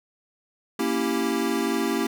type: chord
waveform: square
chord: A# diminished seventh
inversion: none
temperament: equal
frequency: 233.1 / 277.2 / 329.6 / 392 Hz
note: A#3 / C#4 / E4 / G4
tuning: 0 / 0 / 0 / 0 cents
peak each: -29 dBFS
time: 0.79-2.07 s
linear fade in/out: 5 ms
effects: none